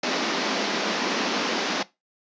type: band-pass noise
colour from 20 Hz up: pink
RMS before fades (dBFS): -26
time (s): 0.03-1.83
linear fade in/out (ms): 5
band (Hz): 200 to 6000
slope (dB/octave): 48
effects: noise-tail reverb RT60 0.2 s tail -18 dB re dry + resampled to 16000 Hz

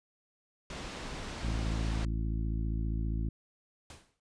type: low-pass noise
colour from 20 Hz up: pink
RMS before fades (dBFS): -41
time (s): 0.7-2.05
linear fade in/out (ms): 2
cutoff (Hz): 5600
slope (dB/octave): 12
type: harmonic tone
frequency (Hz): 55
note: A1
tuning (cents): 0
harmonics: 1 / 2 / 3 / 4 / 5 / 6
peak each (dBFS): -31 / -37 / -41 / -43 / -45 / -47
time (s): 1.43-3.29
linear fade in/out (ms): 5
type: noise with exponential decay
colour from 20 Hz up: pink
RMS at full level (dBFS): -46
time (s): 3.9-4.2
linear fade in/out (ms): 2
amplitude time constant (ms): 65
effects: resampled to 22050 Hz

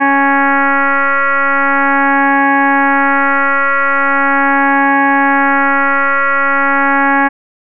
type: tone with frequency modulation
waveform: sine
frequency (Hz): 277.2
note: C#4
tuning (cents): 0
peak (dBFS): -8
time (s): 0-7.29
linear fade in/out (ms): 20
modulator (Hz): 277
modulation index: 6.3
effects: none

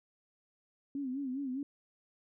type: tone with vibrato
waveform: sine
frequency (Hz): 267.7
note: C4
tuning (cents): +40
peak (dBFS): -34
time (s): 0.95-1.63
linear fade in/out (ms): 2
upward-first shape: sine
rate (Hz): 4.9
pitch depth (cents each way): 110
effects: none

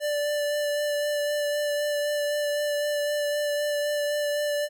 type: tone with vibrato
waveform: square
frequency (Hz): 587.3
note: D5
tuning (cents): 0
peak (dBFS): -25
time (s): 0-4.69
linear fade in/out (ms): 50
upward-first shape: sine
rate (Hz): 3.9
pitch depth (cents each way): 13
effects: none

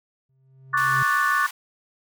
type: tone with exponential growth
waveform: triangle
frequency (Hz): 132.7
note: C3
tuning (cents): +25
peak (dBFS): -23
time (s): 0.29-1.03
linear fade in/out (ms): 5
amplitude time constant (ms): 160
type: chord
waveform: sine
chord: D major seventh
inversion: third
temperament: equal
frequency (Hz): 1108.7 / 1174.7 / 1480 / 1760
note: C#6 / D6 / F#6 / A6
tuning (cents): 0 / 0 / 0 / 0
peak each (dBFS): -24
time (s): 0.73-1.47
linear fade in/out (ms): 10
type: high-pass noise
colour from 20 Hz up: pink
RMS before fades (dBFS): -37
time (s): 0.77-1.51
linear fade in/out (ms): 5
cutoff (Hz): 860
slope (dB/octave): 48
effects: none

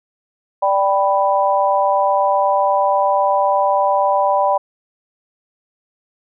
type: chord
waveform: sine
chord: G major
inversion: second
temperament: equal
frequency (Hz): 587.3 / 784 / 987.8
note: D5 / G5 / B5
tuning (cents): 0 / 0 / 0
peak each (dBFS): -17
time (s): 0.62-4.58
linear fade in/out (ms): 10
effects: none

